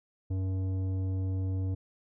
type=tone with tanh clipping; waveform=sine; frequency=94.4 Hz; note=F#2; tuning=35 cents sharp; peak=-30 dBFS; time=0.3-1.75 s; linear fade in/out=10 ms; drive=11 dB; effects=none